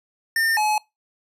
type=tone pair in turn; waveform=square; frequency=1809 / 851 Hz; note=A6 / G#5; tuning=+48 / +42 cents; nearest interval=octave + minor second; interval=1306 cents; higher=first; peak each=-19 dBFS; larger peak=neither; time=0.36-0.57 / 0.57-0.78 s; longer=neither; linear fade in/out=2 ms; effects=noise-tail reverb RT60 0.2 s tail -23 dB re dry + resampled to 32000 Hz